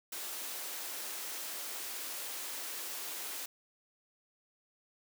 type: high-pass noise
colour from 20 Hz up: white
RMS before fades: -41 dBFS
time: 0.12-3.46 s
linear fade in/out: 5 ms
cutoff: 280 Hz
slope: 24 dB/octave
effects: none